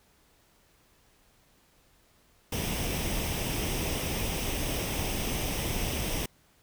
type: noise with comb filter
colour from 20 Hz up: pink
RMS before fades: -31 dBFS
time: 2.52-6.26 s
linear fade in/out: 5 ms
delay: 0.35 ms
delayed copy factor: +0.55
effects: pink hiss -64 dBFS RMS until 6.62 s